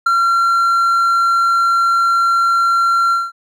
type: tone with ADSR envelope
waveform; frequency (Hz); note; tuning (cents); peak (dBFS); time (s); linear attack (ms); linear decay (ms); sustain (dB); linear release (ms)
triangle; 1369; F6; -35; -5; 0.06-3.32; 8; 4; -4; 200
effects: none